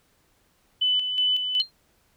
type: tone with tremolo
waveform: sine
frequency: 3002 Hz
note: F#7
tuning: 24 cents sharp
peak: -19 dBFS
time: 0.81-1.62 s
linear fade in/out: 10 ms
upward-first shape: square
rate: 2.7 Hz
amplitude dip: 50%
type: tone with exponential decay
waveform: sine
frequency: 4186 Hz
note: C8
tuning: in tune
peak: -20 dBFS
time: 1.6-1.71 s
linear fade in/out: 0 ms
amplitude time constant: 22 ms
effects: pink hiss -65 dBFS RMS until 2.16 s